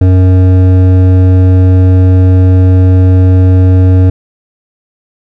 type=tone with hard clipping; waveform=triangle; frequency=92.5 Hz; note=F#2; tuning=in tune; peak=-4 dBFS; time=0.01-4.1 s; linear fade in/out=5 ms; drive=15 dB; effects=none